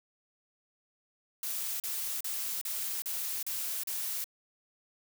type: noise bursts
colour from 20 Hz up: blue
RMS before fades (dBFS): -35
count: 7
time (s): 1.43-4.242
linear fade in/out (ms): 2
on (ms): 370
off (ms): 37
effects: none